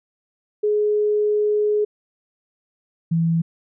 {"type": "tone pair in turn", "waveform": "sine", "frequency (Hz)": [419.9, 165.49], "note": ["G#4", "E3"], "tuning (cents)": [19, 7], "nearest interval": "octave + major third", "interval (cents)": 1612, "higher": "first", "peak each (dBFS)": -16, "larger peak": "neither", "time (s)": [[0.63, 1.85], [3.11, 3.42]], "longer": "first", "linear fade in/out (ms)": 10, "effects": []}